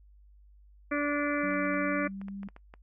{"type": "harmonic tone", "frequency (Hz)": 290.8, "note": "D4", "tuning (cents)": -17, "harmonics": [1, 2, 4, 5, 6, 7, 8], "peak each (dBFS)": [-30, -33, -36, -37, -38, -38, -39], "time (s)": [0.91, 2.08], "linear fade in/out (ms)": 10}
{"type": "tone with pitch glide", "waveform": "sine", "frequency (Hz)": [189.9, 197.85], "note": ["F#3", "G3"], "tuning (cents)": [45, 16], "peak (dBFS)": -37, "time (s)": [1.43, 2.48], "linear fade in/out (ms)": 5, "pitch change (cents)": 71, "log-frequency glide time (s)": [1.73, 2.36]}
{"type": "clicks", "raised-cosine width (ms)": 0.5, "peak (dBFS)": -33, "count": 11, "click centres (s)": [1.508, 1.539, 1.653, 1.742, 2.049, 2.215, 2.284, 2.432, 2.487, 2.564, 2.739]}
{"effects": ["noise-tail reverb RT60 0.1 s tail -23 dB re dry", "added 50 Hz sine -54 dBFS peak until 2.82 s"]}